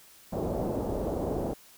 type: low-pass noise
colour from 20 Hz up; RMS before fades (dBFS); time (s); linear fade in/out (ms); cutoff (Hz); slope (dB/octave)
white; -31; 0.32-1.54; 10; 630; 24
effects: white hiss -55 dBFS RMS until 1.77 s